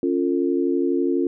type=chord; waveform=sine; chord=Db augmented; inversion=none; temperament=equal with one note detuned; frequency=277.2 / 349.2 / 448.7 Hz; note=Db4 / F4 / A4; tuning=0 / 0 / +34 cents; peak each=-22 / -21 / -27 dBFS; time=0.03-1.27 s; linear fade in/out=2 ms; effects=none